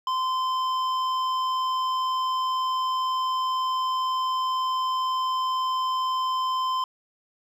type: tone with hard clipping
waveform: triangle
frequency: 1033 Hz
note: C6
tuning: 22 cents flat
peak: -25 dBFS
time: 0.07-6.84 s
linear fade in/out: 2 ms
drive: 13 dB
effects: none